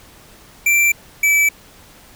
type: tone pair in turn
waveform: square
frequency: 2349 / 2307 Hz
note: D7 / D7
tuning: 0 / -31 cents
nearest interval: unison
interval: 31 cents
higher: first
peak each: -12 dBFS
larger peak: neither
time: 0.66-0.92 / 1.23-1.49 s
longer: neither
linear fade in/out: 5 ms
effects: pink hiss -45 dBFS RMS until 2.15 s